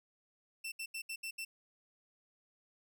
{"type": "tone bursts at uneven times", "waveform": "sawtooth", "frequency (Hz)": 2684, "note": "E7", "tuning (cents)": 31, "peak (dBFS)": -36, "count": 6, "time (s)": [[0.64, 0.72], [0.79, 0.86], [0.94, 1.02], [1.09, 1.16], [1.23, 1.31], [1.38, 1.45]], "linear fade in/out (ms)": 10, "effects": []}